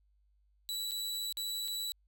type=tone with dropouts; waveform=sawtooth; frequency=3939 Hz; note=B7; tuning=5 cents flat; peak=-32 dBFS; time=0.69-1.92 s; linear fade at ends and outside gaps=0 ms; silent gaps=0.91-0.917 / 1.325-1.371 / 1.678-1.682 s; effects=added 50 Hz sine -67 dBFS peak until 2.07 s